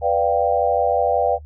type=chord; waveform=sine; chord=G dominant seventh; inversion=first; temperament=equal; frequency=493.9 / 587.3 / 698.5 / 784 Hz; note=B4 / D5 / F5 / G5; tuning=0 / 0 / 0 / 0 cents; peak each=-21 dBFS; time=0.01-1.39 s; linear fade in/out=50 ms; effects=noise-tail reverb RT60 0.1 s tail -21 dB re dry + added 75 Hz sine -36 dBFS peak until 1.45 s